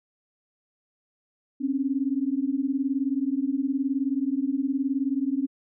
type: beating tone pair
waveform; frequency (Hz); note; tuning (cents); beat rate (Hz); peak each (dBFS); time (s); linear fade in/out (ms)
sine; 262.9 / 281.9; C4 / C#4; +8 / +29; 19; -26; 1.6-5.47; 20
effects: none